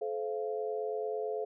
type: tone cluster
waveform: sine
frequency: 432 / 521 / 687 Hz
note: A4 / C5 / F5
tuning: -32 / -7 / -29 cents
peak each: -34 / -39 / -39 dBFS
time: 0.01-1.45 s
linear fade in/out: 10 ms
effects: none